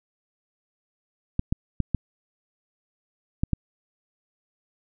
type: clicks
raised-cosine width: 5 ms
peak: -10 dBFS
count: 6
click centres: 1.394 / 1.525 / 1.803 / 1.947 / 3.435 / 3.533 s
effects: none